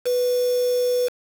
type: tone with quantisation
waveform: sine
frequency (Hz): 493.9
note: B4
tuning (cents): 0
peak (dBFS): -18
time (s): 0.05-1.09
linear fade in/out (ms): 20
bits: 5
effects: none